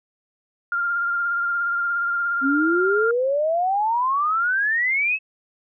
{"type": "tone with vibrato", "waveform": "sine", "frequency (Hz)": 1396.9, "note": "F6", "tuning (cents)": 0, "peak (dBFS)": -20, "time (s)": [0.72, 3.11], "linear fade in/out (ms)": 2, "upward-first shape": "sine", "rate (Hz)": 17, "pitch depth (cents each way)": 21}
{"type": "exponential sweep", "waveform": "sine", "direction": "up", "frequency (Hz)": [261.6, 2637], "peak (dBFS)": -18, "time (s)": [2.41, 5.19], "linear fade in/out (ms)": 50}
{"effects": []}